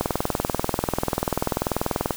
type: click train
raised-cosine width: 1 ms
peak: -7 dBFS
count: 44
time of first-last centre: 0.01-2.108 s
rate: 20.5 Hz
effects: white hiss -36 dBFS RMS until 2.16 s